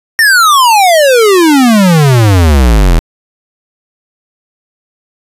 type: exponential sweep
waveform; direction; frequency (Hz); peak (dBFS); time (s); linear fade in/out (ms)
square; down; 1858 to 38.89; -4; 0.19-2.99; 0
effects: resampled to 32000 Hz